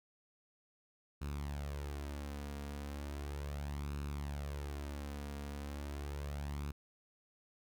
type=tone with flanger; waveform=sawtooth; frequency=71.8 Hz; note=D2; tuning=39 cents flat; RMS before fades=-42 dBFS; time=1.21-6.72 s; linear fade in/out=10 ms; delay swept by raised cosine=0.75 to 4.25 ms; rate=0.36 Hz; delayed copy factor=+0.55; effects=none